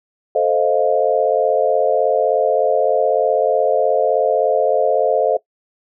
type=chord; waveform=sine; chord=F dominant seventh; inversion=first; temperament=equal; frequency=440 / 523.3 / 622.3 / 698.5 Hz; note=A4 / C5 / Eb5 / F5; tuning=0 / 0 / 0 / 0 cents; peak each=-18 / -18 / -18 / -20 dBFS; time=0.35-5.37 s; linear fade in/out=5 ms; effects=noise-tail reverb RT60 0.1 s tail -19 dB re dry